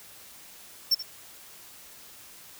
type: tone with echo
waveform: square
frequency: 5420 Hz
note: E8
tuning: 47 cents sharp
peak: -19 dBFS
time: 0.91-0.95 s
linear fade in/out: 10 ms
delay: 79 ms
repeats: 1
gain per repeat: -14 dB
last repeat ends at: 1.029 s
effects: white hiss -49 dBFS RMS until 2.59 s